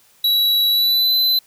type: tone with pitch glide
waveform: square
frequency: 3911 to 4030 Hz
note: B7 to B7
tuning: -18 to +34 cents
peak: -14 dBFS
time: 0.24-1.39 s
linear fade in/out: 5 ms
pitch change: +52 cents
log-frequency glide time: 0.69-1.15 s
effects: white hiss -54 dBFS RMS until 1.46 s